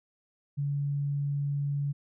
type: tone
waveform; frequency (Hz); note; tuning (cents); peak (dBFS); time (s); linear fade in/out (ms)
sine; 142.5; C#3; +48; -27; 0.57-1.93; 20
effects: none